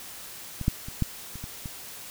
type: clicks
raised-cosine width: 5 ms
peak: -20 / -9 / -25 / -11 / -27 / -24 / -23 dBFS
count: 7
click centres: 0.613 / 0.681 / 0.885 / 1.023 / 1.356 / 1.44 / 1.658 s
effects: white hiss -42 dBFS RMS until 2.1 s